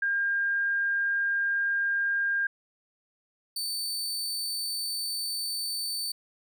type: tone pair in turn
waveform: sine / sawtooth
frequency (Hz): 1607 / 4545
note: G6 / C#8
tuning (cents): +43 / +42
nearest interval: octave + tritone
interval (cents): 1799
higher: second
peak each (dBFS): -24 / -27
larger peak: first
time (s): 0.02-2.47 / 3.56-6.12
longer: second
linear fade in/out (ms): 5
effects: none